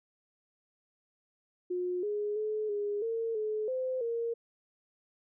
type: tone with pitch steps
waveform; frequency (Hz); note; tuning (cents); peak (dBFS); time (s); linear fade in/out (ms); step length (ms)
sine; 359.6 / 416.1 / 428.9 / 411.2 / 455.6 / 429.3 / 515 / 464.6; F#4 / G#4 / A4 / G#4 / A#4 / A4 / C5 / A#4; -49 / +3 / -44 / -17 / -40 / -43 / -28 / -6; -30; 1.7-4.34; 10; 330
effects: none